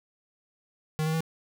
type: tone with pitch steps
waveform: square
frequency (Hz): 155.56 / 158.55 / 161.6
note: D#3 / D#3 / E3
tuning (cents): 0 / +33 / -34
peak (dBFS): -26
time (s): 0.99-1.206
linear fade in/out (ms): 0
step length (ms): 72
effects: none